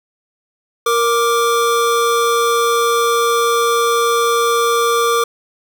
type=tone pair together; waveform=square; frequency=467.5 / 1176 Hz; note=A#4 / D6; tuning=+5 / +2 cents; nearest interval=octave + major third; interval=1597 cents; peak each=-16 dBFS; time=0.86-5.24 s; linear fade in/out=5 ms; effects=none